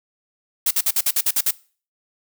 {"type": "noise bursts", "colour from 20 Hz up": "blue", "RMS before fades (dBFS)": -18, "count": 9, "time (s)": [0.66, 1.509], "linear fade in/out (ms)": 5, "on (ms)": 49, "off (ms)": 51, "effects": ["noise-tail reverb RT60 0.4 s tail -21 dB re dry"]}